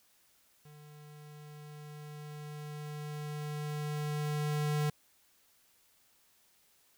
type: tone with level ramp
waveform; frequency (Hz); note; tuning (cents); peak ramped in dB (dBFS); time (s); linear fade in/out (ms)
square; 149.4; D3; +30; -53 to -29; 0.65-4.9; 5
effects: white hiss -68 dBFS RMS until 6.97 s